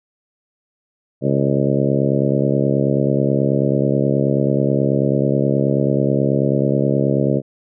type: harmonic tone with a mistuned harmonic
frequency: 69.3 Hz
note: C#2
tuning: in tune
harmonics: 2 / 3 / 4 / 5 / 6 / 7 / 8 / 9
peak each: -19 / -21 / -22 / -23 / -24 / -24 / -25 / -26 dBFS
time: 1.21-7.42 s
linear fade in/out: 50 ms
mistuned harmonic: 9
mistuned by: -28 cents
effects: none